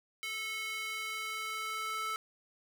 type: tone with high-pass filter sweep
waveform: square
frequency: 437.5 Hz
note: A4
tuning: 10 cents flat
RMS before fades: -38 dBFS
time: 0.23-2.16 s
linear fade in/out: 0 ms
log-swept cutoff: 2300 to 1400 Hz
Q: 2.6
effects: none